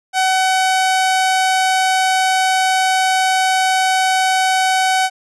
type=tone; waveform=sawtooth; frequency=754 Hz; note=F#5; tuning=32 cents sharp; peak=-9 dBFS; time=0.13-5.1 s; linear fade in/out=50 ms; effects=resampled to 24000 Hz